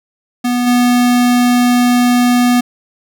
square tone with level steps, 244.9 Hz, B3, 14 cents flat, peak -13 / -9 dBFS, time 0.44-2.61 s, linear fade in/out 10 ms, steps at 0.66 s, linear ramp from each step 20 ms, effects none

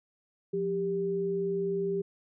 sine tone pair together, 176.1 / 395.3 Hz, F3 / G4, +15 / +15 cents, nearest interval octave + major second, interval 1400 cents, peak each -35 / -28 dBFS, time 0.53-2.02 s, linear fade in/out 10 ms, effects none

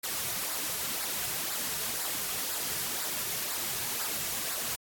white noise with flanger, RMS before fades -33 dBFS, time 0.03-4.76 s, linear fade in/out 10 ms, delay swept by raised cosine 0.32 to 3.82 ms, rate 2 Hz, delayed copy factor -0.55, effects AAC 64 kbps

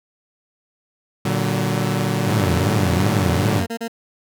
sawtooth chord, Bb augmented, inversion none, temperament equal with one note detuned, 116.54 / 146.83 / 188.56 Hz, Bb2 / D3 / F#3, 0 / 0 / +33 cents, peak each -19 dBFS, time 1.25-3.6 s, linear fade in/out 5 ms
sawtooth tone with vibrato, 95.8 Hz, G2, 39 cents flat, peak -15 dBFS, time 2.25-3.67 s, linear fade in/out 50 ms, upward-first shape triangle, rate 2.6 Hz, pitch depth 260 cents each way
20% pulse tone bursts, 230 Hz, A#3, 23 cents flat, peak -19 dBFS, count 3, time 3.59-3.881 s, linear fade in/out 10 ms, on 75 ms, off 33 ms
effects none

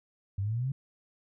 sine exponential sweep, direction up, 94.5 to 140 Hz, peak -28 dBFS, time 0.38-0.72 s, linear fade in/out 5 ms, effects none

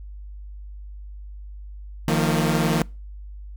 sawtooth chord, Eb suspended second, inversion none, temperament equal with one note detuned, 155.56 / 174.61 / 227.6 Hz, Eb3 / F3 / Bb3, 0 / 0 / -41 cents, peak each -18 / -20 / -20 dBFS, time 2.08-2.82 s, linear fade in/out 0 ms, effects noise-tail reverb RT60 0.3 s tail -25 dB re dry + added 50 Hz sine -35 dBFS peak until 3.56 s

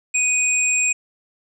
sine tone pair together, 2489 / 7459 Hz, D#7 / A#8, 0 / 0 cents, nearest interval octave + perfect fifth, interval 1900 cents, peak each -19 dBFS, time 0.14-0.93 s, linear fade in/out 10 ms, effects none

